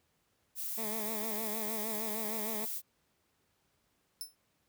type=noise; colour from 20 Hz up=violet; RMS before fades=-38 dBFS; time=0.55-2.82 s; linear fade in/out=50 ms
type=tone with vibrato; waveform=15% pulse; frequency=217.2 Hz; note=A3; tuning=22 cents flat; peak=-32 dBFS; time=0.77-2.66 s; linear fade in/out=20 ms; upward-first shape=sine; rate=6.5 Hz; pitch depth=67 cents each way
type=tone with exponential decay; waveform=10% pulse; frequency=5300 Hz; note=E8; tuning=9 cents sharp; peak=-29 dBFS; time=4.21-4.35 s; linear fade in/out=0 ms; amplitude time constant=30 ms
effects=pink hiss -75 dBFS RMS until 4.68 s + high-pass 60 Hz 12 dB/octave